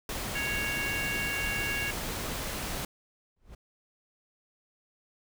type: noise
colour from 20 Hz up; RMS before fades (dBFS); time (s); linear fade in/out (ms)
pink; -35; 0.09-2.85; 2
type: harmonic tone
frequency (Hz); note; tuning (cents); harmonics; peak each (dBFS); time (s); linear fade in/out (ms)
554.4; C#5; 0; 3 / 4 / 5; -35 / -35 / -35; 0.35-1.91; 5
type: noise with exponential growth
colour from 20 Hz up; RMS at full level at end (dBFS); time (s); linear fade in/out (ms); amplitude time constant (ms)
brown; -39; 3.36-3.55; 5; 41
effects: none